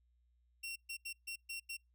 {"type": "tone bursts at uneven times", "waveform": "sawtooth", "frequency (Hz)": 2731, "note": "F7", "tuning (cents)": -39, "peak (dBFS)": -38, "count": 6, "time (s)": [[0.63, 0.76], [0.89, 0.97], [1.05, 1.13], [1.27, 1.36], [1.49, 1.6], [1.69, 1.77]], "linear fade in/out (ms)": 10, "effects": ["noise-tail reverb RT60 0.2 s tail -26 dB re dry", "added 60 Hz sine -70 dBFS peak until 1.94 s"]}